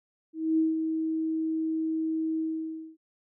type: tone with ADSR envelope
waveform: sine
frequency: 319.6 Hz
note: D#4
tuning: 47 cents sharp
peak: -20 dBFS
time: 0.33-2.97 s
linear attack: 250 ms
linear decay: 170 ms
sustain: -6 dB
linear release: 580 ms
effects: none